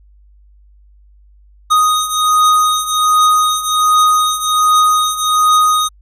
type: beating tone pair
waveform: square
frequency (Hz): 1244.5 / 1245.8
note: D#6 / D#6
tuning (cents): 0 / +2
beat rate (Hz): 1.3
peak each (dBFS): -16 / -12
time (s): 1.7-5.89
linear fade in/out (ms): 20
effects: added 50 Hz sine -43 dBFS peak until 6.01 s + resampled to 32000 Hz